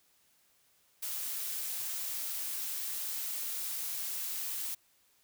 blue noise, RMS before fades -37 dBFS, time 1.02-4.75 s, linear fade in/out 10 ms, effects white hiss -69 dBFS RMS until 5.23 s

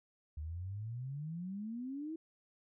sine exponential sweep, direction up, 73.42 to 329.6 Hz, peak -39 dBFS, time 0.37-2.16 s, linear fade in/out 5 ms, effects none

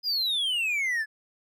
triangle exponential sweep, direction down, 5020 to 1694 Hz, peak -23 dBFS, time 0.03-1.06 s, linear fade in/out 50 ms, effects none

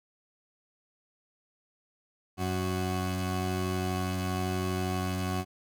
20% pulse tone pair together, 92.5 / 369 Hz, F#2 / F#4, 0 / -5 cents, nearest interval 2 octaves, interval 2395 cents, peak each -25 / -30 dBFS, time 2.37-5.45 s, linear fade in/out 50 ms, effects none

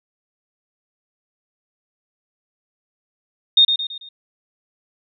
sine tone with echo, 3682 Hz, A#7, 22 cents flat, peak -8 dBFS, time 3.57-3.65 s, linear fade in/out 5 ms, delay 110 ms, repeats 4, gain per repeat -7 dB, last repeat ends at 4.09 s, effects none

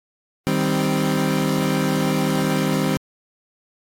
30% pulse chord, C minor, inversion first, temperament equal, 155.56 / 196 / 261.6 Hz, Eb3 / G3 / C4, 0 / 0 / 0 cents, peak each -20 dBFS, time 0.47-2.97 s, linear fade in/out 0 ms, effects AAC 64 kbps

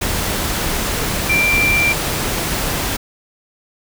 sine tone in noise, 2360 Hz, D7, 8 cents sharp, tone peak -13 dBFS, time 1.29-1.93 s, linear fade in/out 10 ms, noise pink, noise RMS -20 dBFS, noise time 0.01-2.97 s, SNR +4 dB, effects none

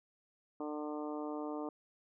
harmonic tone, 150 Hz, D3, 37 cents sharp, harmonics 2 / 3 / 4 / 5 / 6 / 7 / 8, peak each -40 / -44 / -46 / -48 / -50 / -51 / -52 dBFS, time 0.6-1.69 s, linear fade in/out 2 ms, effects none

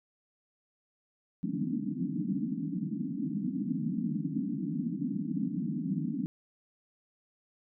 white band-pass noise, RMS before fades -33 dBFS, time 1.43-6.26 s, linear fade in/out 0 ms, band 150 to 300 Hz, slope 96 dB/octave, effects none

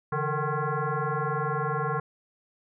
sine tone with frequency modulation, 466.2 Hz, A#4, in tune, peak -25 dBFS, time 0.12-2 s, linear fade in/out 5 ms, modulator 304 Hz, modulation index 3.2, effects none

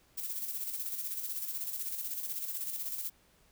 violet noise with tremolo, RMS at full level -36 dBFS, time 0.17-3.1 s, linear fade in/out 10 ms, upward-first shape square, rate 16 Hz, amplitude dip 45%, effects pink hiss -66 dBFS RMS until 3.51 s

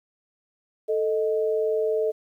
sine tone pair together, 440 / 623 Hz, A4 / D#5, 0 / +2 cents, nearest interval tritone, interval 602 cents, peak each -22 / -27 dBFS, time 0.88-2.12 s, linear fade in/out 20 ms, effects 10-bit

